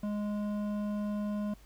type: tone with hard clipping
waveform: sine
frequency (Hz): 207.7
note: G#3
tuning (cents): 0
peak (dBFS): -33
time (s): 0.03-1.54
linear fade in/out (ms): 5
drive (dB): 10
effects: added 50 Hz sine -55 dBFS peak until 1.65 s + pink hiss -62 dBFS RMS until 1.65 s